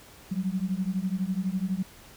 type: beating tone pair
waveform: sine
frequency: 182.2 / 194.2 Hz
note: F#3 / G3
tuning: -26 / -16 cents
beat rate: 12 Hz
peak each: -29 dBFS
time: 0.31-1.83 s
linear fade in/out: 10 ms
effects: pink hiss -51 dBFS RMS until 2.16 s